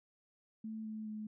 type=tone with pitch steps; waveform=sine; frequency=219.7 / 217.1 / 214.4 Hz; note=A3 / A3 / A3; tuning=-2 / -23 / -45 cents; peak=-40 dBFS; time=0.64-1.27 s; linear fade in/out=5 ms; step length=210 ms; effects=none